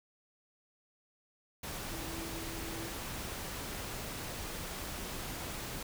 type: tone in noise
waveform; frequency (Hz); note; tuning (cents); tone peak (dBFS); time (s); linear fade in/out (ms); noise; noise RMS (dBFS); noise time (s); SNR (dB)
sine; 329.6; E4; 0; -45; 1.91-2.88; 5; pink; -41; 1.63-5.83; -7
effects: none